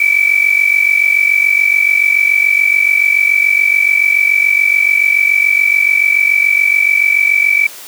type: tone pair together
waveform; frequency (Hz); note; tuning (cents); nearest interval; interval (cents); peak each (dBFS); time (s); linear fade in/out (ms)
sine; 2283 / 2330; D7 / D7; -50 / -14; unison; 36; -11; 0-7.67; 5
effects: white hiss -32 dBFS RMS until 7.87 s + high-pass 300 Hz 12 dB/octave